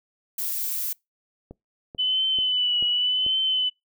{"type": "noise", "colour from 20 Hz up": "violet", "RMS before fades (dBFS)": -28, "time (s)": [0.38, 0.93], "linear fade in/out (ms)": 5}
{"type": "click train", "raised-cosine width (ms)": 2, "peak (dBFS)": -26, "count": 5, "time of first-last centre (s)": [1.51, 3.264], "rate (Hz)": 2.28}
{"type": "tone with vibrato", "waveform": "sine", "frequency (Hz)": 3000, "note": "F#7", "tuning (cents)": 23, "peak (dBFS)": -20, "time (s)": [1.98, 3.7], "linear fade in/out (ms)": 20, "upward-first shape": "triangle", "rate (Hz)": 0.88, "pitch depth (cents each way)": 51}
{"effects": ["noise-tail reverb RT60 0.2 s tail -25 dB re dry"]}